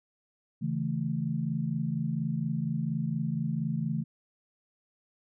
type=chord; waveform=sine; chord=A major; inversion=first; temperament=equal with one note detuned; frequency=138.59 / 162.83 / 220 Hz; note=C#3 / E3 / A3; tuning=0 / -21 / 0 cents; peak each=-33 / -31 / -33 dBFS; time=0.61-4.04 s; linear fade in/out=20 ms; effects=none